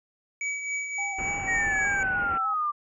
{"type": "tone with tremolo", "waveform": "square", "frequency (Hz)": 2278, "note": "C#7", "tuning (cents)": 47, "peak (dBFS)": -27, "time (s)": [0.41, 2.03], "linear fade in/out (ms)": 2, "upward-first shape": "triangle", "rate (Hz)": 3.7, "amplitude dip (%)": 55}
{"type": "tone with vibrato", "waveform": "sine", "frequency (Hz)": 788, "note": "G5", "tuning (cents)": 9, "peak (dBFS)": -34, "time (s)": [0.98, 2.54], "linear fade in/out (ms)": 5, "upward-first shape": "square", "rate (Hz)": 3.4, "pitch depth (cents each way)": 34}
{"type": "low-pass noise", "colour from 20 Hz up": "pink", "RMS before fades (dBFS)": -38, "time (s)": [1.18, 2.38], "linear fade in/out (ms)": 5, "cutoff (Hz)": 2800, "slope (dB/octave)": 96}
{"type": "exponential sweep", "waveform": "sine", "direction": "down", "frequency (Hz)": [1906, 1176], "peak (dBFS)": -24, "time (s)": [1.47, 2.72], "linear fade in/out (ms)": 20}
{"effects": ["resampled to 22050 Hz"]}